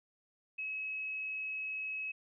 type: tone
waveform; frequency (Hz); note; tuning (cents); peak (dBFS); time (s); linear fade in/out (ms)
sine; 2567; E7; -47; -36; 0.58-2.12; 10
effects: none